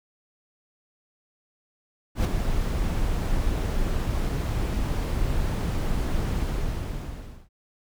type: noise with ADSR envelope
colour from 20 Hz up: brown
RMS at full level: -18 dBFS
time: 2.15-7.49 s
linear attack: 99 ms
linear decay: 4 ms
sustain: -7 dB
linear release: 1100 ms
effects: none